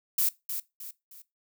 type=noise with echo; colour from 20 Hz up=violet; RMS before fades=-25 dBFS; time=0.18-0.29 s; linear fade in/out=5 ms; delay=310 ms; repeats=3; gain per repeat=-8 dB; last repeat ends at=1.22 s; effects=noise-tail reverb RT60 0.2 s tail -19 dB re dry